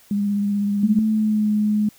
sine tone with vibrato, 203.1 Hz, G#3, 38 cents flat, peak -18 dBFS, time 0.11-0.99 s, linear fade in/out 2 ms, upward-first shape triangle, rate 16 Hz, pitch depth 22 cents each way
sine tone with pitch glide, 218.2 to 210.8 Hz, A3 to G#3, -14 to +26 cents, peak -16 dBFS, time 0.83-1.89 s, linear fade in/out 5 ms, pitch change -60 cents, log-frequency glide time 1.05-1.5 s
effects white hiss -52 dBFS RMS until 1.98 s

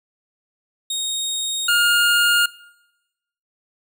25% pulse tone pair in turn, 3729 / 1417.1 Hz, A#7 / F6, 0 / +25 cents, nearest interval octave + perfect fourth, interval 1675 cents, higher first, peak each -18 / -11 dBFS, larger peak second, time 0.9-1.68 / 1.68-2.46 s, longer neither, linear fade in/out 5 ms, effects noise-tail reverb RT60 1.0 s tail -23 dB re dry

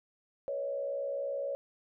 sine tone with frequency modulation, 558 Hz, C#5, 11 cents sharp, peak -32 dBFS, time 0.48-1.55 s, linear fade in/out 0 ms, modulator 63.6 Hz, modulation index 0.75, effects none

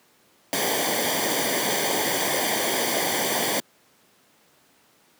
pink noise with comb filter, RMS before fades -24 dBFS, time 0.53-3.6 s, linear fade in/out 0 ms, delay 0.75 ms, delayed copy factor -0.75, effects pink hiss -59 dBFS RMS until 5.19 s + high-pass 200 Hz 12 dB/octave

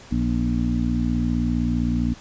harmonic tone with a mistuned harmonic, 59.7 Hz, A#1, 42 cents sharp, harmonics 1 / 2 / 3 / 4 / 5, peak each -25 / -27 / -27 / -23 / -30 dBFS, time 0.11-2.14 s, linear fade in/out 10 ms, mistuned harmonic 5, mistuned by -24 cents, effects pink hiss -45 dBFS RMS until 2.2 s + resampled to 16000 Hz

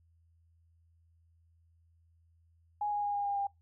sine tone with pitch steps, 830.6 / 824.4 / 818.2 / 812.1 / 806 / 800 Hz, G#5 / G#5 / G#5 / G#5 / G5 / G5, 0 / -13 / -26 / -39 / +48 / +35 cents, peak -30 dBFS, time 2.81-3.47 s, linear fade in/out 5 ms, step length 110 ms, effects noise-tail reverb RT60 0.2 s tail -25 dB re dry + added 83 Hz sine -64 dBFS peak until 3.61 s

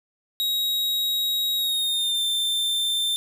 45% pulse tone with pitch glide, 3805 to 3571 Hz, A#7 to A7, +35 to +25 cents, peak -21 dBFS, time 0.4-3.16 s, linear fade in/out 0 ms, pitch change -110 cents, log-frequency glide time 1.56-2.22 s, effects none

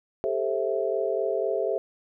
sine chord, A minor seventh, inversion third, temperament just, 396 / 440 / 528 / 660 Hz, G4 / A4 / C5 / E5, +18 / 0 / +16 / +2 cents, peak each -29 / -29 / -30 / -29 dBFS, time 0.24-1.78 s, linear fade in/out 0 ms, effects none

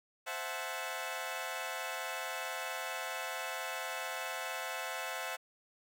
15% pulse chord, F# half-diminished seventh, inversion second, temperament equal with one note detuned, 523.3 / 659.3 / 740 / 870.9 Hz, C5 / E5 / F#5 / A5, 0 / 0 / 0 / -18 cents, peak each -37 / -36 / -36 / -38 dBFS, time 0.26-5.37 s, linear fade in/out 20 ms, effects none

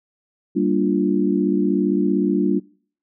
sine chord, G minor seventh, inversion none, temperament equal, 196 / 233.1 / 293.7 / 349.2 Hz, G3 / Bb3 / D4 / F4, 0 / 0 / 0 / 0 cents, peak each -21 / -24 / -20 / -22 dBFS, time 0.55-2.6 s, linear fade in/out 20 ms, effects noise-tail reverb RT60 0.5 s tail -24 dB re dry

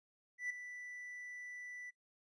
triangle tone with ADSR envelope, 1975.5 Hz, B6, in tune, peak -34 dBFS, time 0.38-1.91 s, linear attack 120 ms, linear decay 7 ms, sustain -11 dB, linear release 19 ms, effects noise-tail reverb RT60 0.1 s tail -21 dB re dry + resampled to 22050 Hz

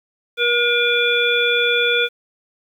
harmonic tone with a mistuned harmonic, 478.6 Hz, A#4, 46 cents sharp, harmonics 1 / 3 / 5 / 7, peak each -20 / -20 / -20 / -20 dBFS, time 0.37-2.09 s, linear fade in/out 50 ms, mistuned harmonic 7, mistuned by +48 cents, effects 8-bit

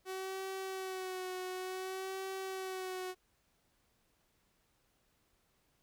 sawtooth tone with vibrato, 375.6 Hz, F#4, 26 cents sharp, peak -35 dBFS, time 0.05-3.15 s, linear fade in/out 50 ms, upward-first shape sine, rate 0.56 Hz, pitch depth 33 cents each way, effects pink hiss -75 dBFS RMS until 5.82 s

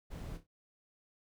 brown noise with echo, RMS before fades -43 dBFS, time 0.1-0.38 s, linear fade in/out 20 ms, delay 30 ms, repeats 3, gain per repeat -10 dB, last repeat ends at 0.47 s, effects none

